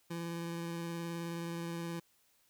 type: tone with vibrato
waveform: 25% pulse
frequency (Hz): 168.8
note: E3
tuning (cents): +41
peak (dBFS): -34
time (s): 0.1-2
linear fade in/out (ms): 10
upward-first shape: square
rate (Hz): 19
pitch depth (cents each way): 11
effects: white hiss -71 dBFS RMS until 2.49 s